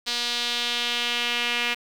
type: tone with band-pass filter sweep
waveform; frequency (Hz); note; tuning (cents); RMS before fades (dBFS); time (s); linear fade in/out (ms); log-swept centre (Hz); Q
sawtooth; 240; B3; -49; -26; 0.06-1.75; 20; 4100 to 2600; 2.7
effects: 7-bit